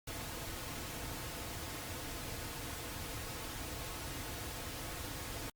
pink noise with comb filter, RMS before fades -43 dBFS, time 0.07-5.5 s, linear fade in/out 5 ms, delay 5.1 ms, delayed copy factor -0.5, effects Opus 48 kbps

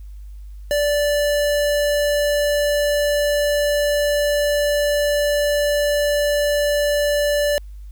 square tone, 584 Hz, D5, 10 cents flat, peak -17 dBFS, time 0.71-7.58 s, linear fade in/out 0 ms, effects added 50 Hz sine -33 dBFS peak until 7.91 s + white hiss -62 dBFS RMS until 7.91 s

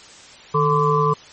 sine tone cluster, 153.1 / 440 / 1023 / 1155 Hz, D#3 / A4 / C6 / D6, -28 / 0 / -39 / -29 cents, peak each -20 dBFS, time 0.54-1.14 s, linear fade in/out 10 ms, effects white hiss -43 dBFS RMS until 1.32 s + MP3 32 kbps

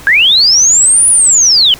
sine linear two-way sweep, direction up then down, 1568 to 9956 to 2896 Hz, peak -4 dBFS, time 0.07-1.74 s, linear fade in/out 0 ms, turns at 1.09 s, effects pink hiss -33 dBFS RMS until 1.79 s

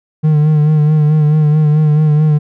triangle tone with vibrato, 152.1 Hz, D#3, 39 cents flat, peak -5 dBFS, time 0.23-2.39 s, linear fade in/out 20 ms, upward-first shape sine, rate 4.6 Hz, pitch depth 39 cents each way, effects none

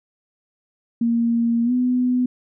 sine tone with pitch glide, 233.1 to 249.8 Hz, A#3 to B3, 0 to +20 cents, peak -16 dBFS, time 1.01-2.26 s, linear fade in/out 5 ms, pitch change +120 cents, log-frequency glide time 1.64-1.72 s, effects none

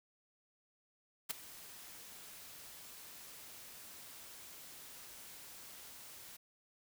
white noise with ADSR envelope, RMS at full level -35 dBFS, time 1.29-6.37 s, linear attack 17 ms, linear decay 10 ms, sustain -18 dB, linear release 10 ms, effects none

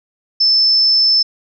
sine tone, 5274 Hz, E8, in tune, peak -9 dBFS, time 0.4-1.23 s, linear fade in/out 10 ms, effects none

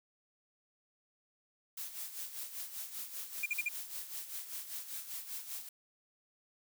blue noise with tremolo, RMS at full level -41 dBFS, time 1.77-5.69 s, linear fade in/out 5 ms, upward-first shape sine, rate 5.1 Hz, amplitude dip 65%
triangle tone bursts, 2409 Hz, D7, 43 cents sharp, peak -29 dBFS, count 4, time 3.43-3.687 s, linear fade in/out 5 ms, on 29 ms, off 47 ms
effects none

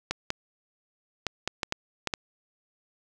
clicks, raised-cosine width 0.2 ms, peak -10 dBFS, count 8, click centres 0.11 / 0.304 / 1.267 / 1.476 / 1.632 / 1.724 / 2.073 / 2.138 s, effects none

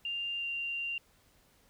sine tone with pitch glide, 2794 to 2775 Hz, F7 to F7, 0 to -12 cents, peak -33 dBFS, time 0.05-0.98 s, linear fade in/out 2 ms, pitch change -12 cents, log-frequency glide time 0.38-0.45 s, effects pink hiss -66 dBFS RMS until 1.69 s

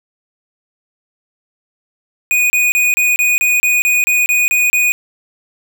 square tone bursts, 2473 Hz, D#7, 11 cents flat, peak -11 dBFS, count 12, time 2.31-4.92 s, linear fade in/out 0 ms, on 190 ms, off 30 ms, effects none

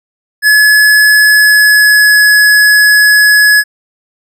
square tone with pitch glide, 1704 to 1692.2 Hz, G#6 to G#6, +44 to +32 cents, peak -4 dBFS, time 0.42-3.64 s, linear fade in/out 50 ms, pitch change -12 cents, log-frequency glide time 1.2-2.24 s, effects none

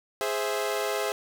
sawtooth chord, Ab augmented, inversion none, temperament equal, 415.3 / 523.3 / 659.3 Hz, Ab4 / C5 / E5, 0 / 0 / 0 cents, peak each -26 / -28 / -28 dBFS, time 0.21-1.12 s, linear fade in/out 0 ms, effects none

